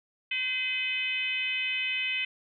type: tone with frequency modulation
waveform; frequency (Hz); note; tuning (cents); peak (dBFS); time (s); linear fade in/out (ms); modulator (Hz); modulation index
sine; 2542; D#7; +36; -27; 0.31-2.25; 5; 496; 1.1
effects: none